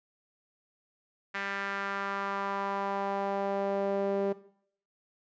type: tone with band-pass filter sweep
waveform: sawtooth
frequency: 198 Hz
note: G3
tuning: 18 cents sharp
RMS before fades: -32 dBFS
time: 1.34-4.33 s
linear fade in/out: 10 ms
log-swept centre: 1800 to 480 Hz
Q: 2.3
effects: noise-tail reverb RT60 0.6 s tail -17 dB re dry + resampled to 16000 Hz